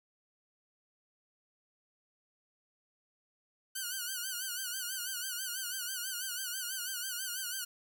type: tone with vibrato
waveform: 5% pulse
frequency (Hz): 1492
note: F#6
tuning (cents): +14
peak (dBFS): -25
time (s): 3.75-7.65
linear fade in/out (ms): 10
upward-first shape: sine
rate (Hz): 6.1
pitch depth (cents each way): 93
effects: none